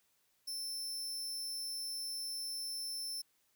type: tone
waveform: sawtooth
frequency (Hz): 5330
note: E8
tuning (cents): +18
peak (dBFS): -36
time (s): 0.47-3.22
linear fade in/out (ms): 10
effects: white hiss -75 dBFS RMS until 3.55 s